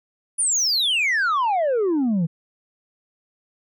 sine exponential sweep, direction down, 9910 to 155.56 Hz, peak -15 dBFS, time 0.38-2.27 s, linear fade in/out 20 ms, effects tanh soft clip ceiling -17 dBFS

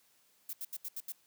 violet noise bursts, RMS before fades -40 dBFS, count 6, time 0.49-1.122 s, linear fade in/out 5 ms, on 42 ms, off 76 ms, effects white hiss -69 dBFS RMS until 1.26 s + high-pass 100 Hz 12 dB/octave

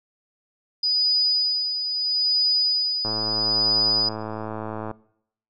sine tone with tremolo, 4955 Hz, D#8, 8 cents flat, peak -17 dBFS, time 0.83-4.09 s, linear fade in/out 5 ms, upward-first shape sine, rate 0.76 Hz, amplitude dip 55%
click train, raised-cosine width 1 ms, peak -17 dBFS, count 204, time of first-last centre 3.05-4.912 s, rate 109 Hz
effects noise-tail reverb RT60 0.7 s tail -21 dB re dry

